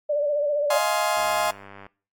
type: tone with vibrato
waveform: sine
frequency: 585 Hz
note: D5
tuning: 7 cents flat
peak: -20 dBFS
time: 0.09-0.79 s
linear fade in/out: 10 ms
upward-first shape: sine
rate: 15 Hz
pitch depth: 48 cents each way
type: chord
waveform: 35% pulse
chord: F minor seventh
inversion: third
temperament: just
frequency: 628.6 / 698.5 / 838.1 / 1047.7 Hz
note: Eb5 / F5 / Ab5 / C6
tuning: +18 / 0 / +16 / +2 cents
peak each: -25 dBFS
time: 0.7-1.51 s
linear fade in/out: 5 ms
type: click train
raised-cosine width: 0.5 ms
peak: -27 dBFS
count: 70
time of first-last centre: 1.17-1.865 s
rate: 99.3 Hz
effects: noise-tail reverb RT60 0.4 s tail -22 dB re dry + AAC 64 kbps